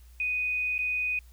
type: tone with dropouts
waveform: sine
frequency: 2489 Hz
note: D#7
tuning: in tune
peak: -26 dBFS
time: 0.2-1.19 s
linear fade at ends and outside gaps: 2 ms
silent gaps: 0.781-0.789 s
effects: added 60 Hz sine -49 dBFS peak until 1.32 s + white hiss -63 dBFS RMS until 1.32 s